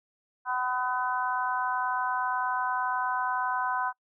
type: harmonic tone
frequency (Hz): 251.7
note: B3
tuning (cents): +33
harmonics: 3 / 4 / 5 / 6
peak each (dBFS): -33 / -29 / -36 / -33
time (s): 0.45-3.93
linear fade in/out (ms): 50
effects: noise-tail reverb RT60 0.1 s tail -26 dB re dry